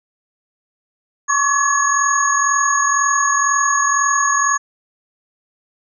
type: tone cluster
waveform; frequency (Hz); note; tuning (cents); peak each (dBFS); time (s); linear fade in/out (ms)
sine; 1098 / 1140 / 1699 / 6600; C#6 / C#6 / G#6 / G#8; -17 / +48 / +39 / -12; -19; 1.28-4.58; 20
effects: none